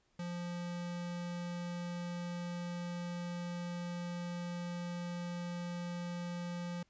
square tone, 174.61 Hz, F3, in tune, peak -39 dBFS, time 0.19-6.83 s, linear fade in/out 5 ms, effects pink hiss -75 dBFS RMS until 6.89 s + resampled to 16000 Hz

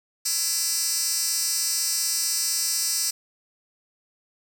10% pulse tone with high-pass filter, 335.8 Hz, E4, 32 cents sharp, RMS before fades -25 dBFS, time 0.25-3.11 s, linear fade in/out 10 ms, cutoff 6500 Hz, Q 2.4, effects none

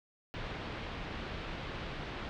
pink low-pass noise, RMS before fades -41 dBFS, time 0.34-2.29 s, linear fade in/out 0 ms, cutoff 3700 Hz, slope 24 dB/octave, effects none

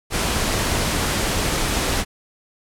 pink noise, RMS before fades -21 dBFS, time 0.1-2.05 s, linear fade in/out 50 ms, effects low-pass 11000 Hz 12 dB/octave

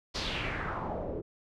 pink noise with low-pass filter sweep, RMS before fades -35 dBFS, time 0.14-1.22 s, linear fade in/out 20 ms, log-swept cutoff 5100 to 380 Hz, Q 3.2, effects none

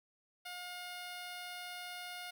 10% pulse tone, 715 Hz, F5, 41 cents sharp, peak -35 dBFS, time 0.45-2.31 s, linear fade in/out 10 ms, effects none

